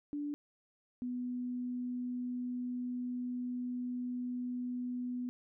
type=tone pair in turn; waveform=sine; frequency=291.4 / 247.5 Hz; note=D4 / B3; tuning=-13 / +4 cents; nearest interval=minor third; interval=283 cents; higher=first; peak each=-35 / -35 dBFS; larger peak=neither; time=0.13-0.34 / 1.02-5.29 s; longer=second; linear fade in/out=0 ms; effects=none